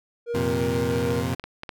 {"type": "tone", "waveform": "triangle", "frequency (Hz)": 472.8, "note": "A#4", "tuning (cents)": 24, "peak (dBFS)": -23, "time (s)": [0.26, 1.24], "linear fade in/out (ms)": 50}
{"type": "chord", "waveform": "20% pulse", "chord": "F suspended fourth", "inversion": "none", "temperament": "equal", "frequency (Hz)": [87.31, 116.54, 130.81], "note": ["F2", "Bb2", "C3"], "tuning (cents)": [0, 0, 0], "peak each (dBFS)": -24, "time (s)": [0.34, 1.35], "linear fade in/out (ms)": 10}
{"type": "clicks", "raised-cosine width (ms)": 0.3, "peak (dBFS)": -18, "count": 7, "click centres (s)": [0.91, 1.105, 1.334, 1.397, 1.44, 1.634, 1.692]}
{"effects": []}